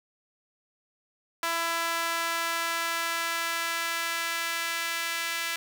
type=tone with high-pass filter sweep; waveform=sawtooth; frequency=334 Hz; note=E4; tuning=23 cents sharp; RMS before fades=-30 dBFS; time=1.43-5.56 s; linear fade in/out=2 ms; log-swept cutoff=1100 to 1900 Hz; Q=1.3; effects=none